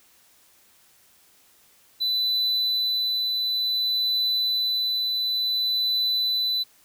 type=tone with tremolo; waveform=triangle; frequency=3995 Hz; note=B7; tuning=19 cents sharp; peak=-19 dBFS; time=2-6.64 s; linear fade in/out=20 ms; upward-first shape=triangle; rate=0.56 Hz; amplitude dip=25%; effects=white hiss -58 dBFS RMS until 6.84 s